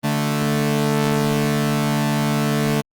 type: tone pair together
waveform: sawtooth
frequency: 146.83 / 220 Hz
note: D3 / A3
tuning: 0 / 0 cents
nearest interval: perfect fifth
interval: 700 cents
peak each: -16 dBFS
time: 0.03-2.82 s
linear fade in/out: 20 ms
effects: Opus 32 kbps